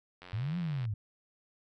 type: click train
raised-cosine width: 0.3 ms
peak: -32 dBFS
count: 58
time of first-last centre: 0.22-0.853 s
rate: 90.1 Hz
type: linear two-way sweep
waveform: sine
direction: up then down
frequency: 98 to 180 to 98 Hz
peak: -31 dBFS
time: 0.33-0.94 s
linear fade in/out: 5 ms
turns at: 0.58 s
effects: none